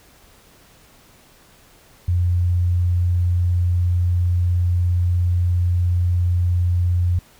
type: tone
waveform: sine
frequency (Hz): 88.3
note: F2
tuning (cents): +20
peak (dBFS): -15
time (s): 2.08-7.19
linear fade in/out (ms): 5
effects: pink hiss -51 dBFS RMS until 7.39 s